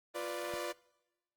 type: chord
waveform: sawtooth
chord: B diminished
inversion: second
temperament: equal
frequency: 349.2 / 493.9 / 587.3 Hz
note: F4 / B4 / D5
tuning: 0 / 0 / 0 cents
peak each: -38 / -38 / -36 dBFS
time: 0.14-0.73 s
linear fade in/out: 20 ms
type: click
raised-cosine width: 3 ms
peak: -36 dBFS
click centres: 0.539 s
effects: noise-tail reverb RT60 1.0 s tail -23 dB re dry + Opus 24 kbps